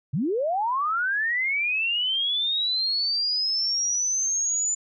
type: linear sweep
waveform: sine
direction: up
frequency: 116.1 to 7060 Hz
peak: -22 dBFS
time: 0.13-4.75 s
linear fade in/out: 10 ms
effects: none